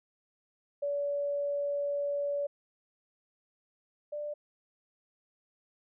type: tone pair in turn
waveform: sine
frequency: 572 / 591.1 Hz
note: D5 / D5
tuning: -46 / +11 cents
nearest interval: minor second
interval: 57 cents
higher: second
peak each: -29 / -34 dBFS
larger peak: first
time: 0.82-2.47 / 4.12-4.34 s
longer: first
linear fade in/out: 10 ms
effects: none